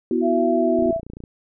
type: chord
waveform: sine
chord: B suspended fourth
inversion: none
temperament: equal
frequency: 246.9 / 329.6 / 370 Hz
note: B3 / E4 / F#4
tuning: 0 / 0 / 0 cents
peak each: -22 dBFS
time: 0.11-0.91 s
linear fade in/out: 2 ms
type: tone with pitch glide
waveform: sine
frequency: 674 to 662.4 Hz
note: E5 to E5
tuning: +38 to +8 cents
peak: -20 dBFS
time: 0.21-1.01 s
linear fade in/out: 50 ms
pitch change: -30 cents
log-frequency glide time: 0.51-0.71 s
type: click train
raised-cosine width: 3 ms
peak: -23 dBFS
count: 14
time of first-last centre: 0.79-1.238 s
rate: 29 Hz
effects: none